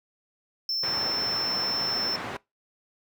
triangle tone, 5340 Hz, E8, 22 cents sharp, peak -24 dBFS, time 0.69-2.16 s, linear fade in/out 2 ms
white band-pass noise, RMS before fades -35 dBFS, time 0.83-2.37 s, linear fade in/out 5 ms, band 100 to 1500 Hz, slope 12 dB/octave
effects noise-tail reverb RT60 0.2 s tail -22 dB re dry

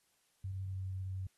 sine tone with pitch glide, 95.6 to 94.45 Hz, G2 to F#2, -43 to +36 cents, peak -37 dBFS, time 0.44-1.27 s, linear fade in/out 5 ms, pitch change -21 cents, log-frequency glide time 0.59-0.86 s, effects white hiss -75 dBFS RMS until 1.37 s + AAC 32 kbps

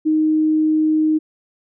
sine tone, 311.1 Hz, D#4, in tune, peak -13 dBFS, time 0.05-1.19 s, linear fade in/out 20 ms, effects none

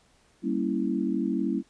sine chord, G diminished seventh, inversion none, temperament equal, 196 / 233.1 / 277.2 / 329.6 Hz, G3 / Bb3 / Db4 / Fb4, 0 / 0 / 0 / 0 cents, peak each -30 dBFS, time 0.42-1.63 s, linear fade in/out 50 ms, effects pink hiss -63 dBFS RMS until 1.69 s + resampled to 22050 Hz

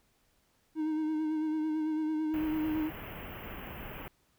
triangle tone with vibrato, 311.1 Hz, D#4, in tune, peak -27 dBFS, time 0.75-2.91 s, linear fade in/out 50 ms, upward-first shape sine, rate 9 Hz, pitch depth 29 cents each way
pink band-stop noise, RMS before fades -43 dBFS, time 2.34-4.08 s, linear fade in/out 0 ms, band 3100 to 13000 Hz, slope 96 dB/octave
effects pink hiss -71 dBFS RMS until 4.38 s

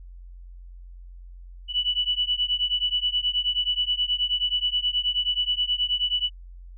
sine beating tone pair, 2956 / 2965.4 Hz, F#7 / F#7, -2 / +3 cents, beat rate 9.4 Hz, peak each -25 dBFS, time 1.68-6.3 s, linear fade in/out 50 ms, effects added 44 Hz sine -40 dBFS peak until 6.77 s

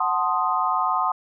sine chord, F# diminished seventh, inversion none, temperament equal, 740 / 880 / 1046.5 / 1244.5 Hz, F#5 / A5 / C6 / Eb6, 0 / 0 / 0 / 0 cents, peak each -26 / -27 / -24 / -24 dBFS, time 0-1.12 s, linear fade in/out 5 ms, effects none

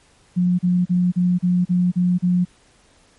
sine tone bursts, 178.8 Hz, F3, 41 cents sharp, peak -14 dBFS, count 8, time 0.36-2.452 s, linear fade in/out 20 ms, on 230 ms, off 36 ms, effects pink hiss -55 dBFS RMS until 3.18 s + MP3 48 kbps

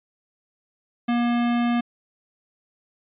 square tone, 238.6 Hz, A#3, 41 cents sharp, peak -20 dBFS, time 1.08-1.81 s, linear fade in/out 10 ms, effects resampled to 8000 Hz

